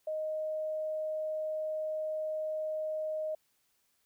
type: tone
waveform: sine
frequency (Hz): 622.3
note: D#5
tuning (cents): 0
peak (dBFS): -32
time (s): 0.07-3.35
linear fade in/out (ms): 5
effects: white hiss -74 dBFS RMS until 4.05 s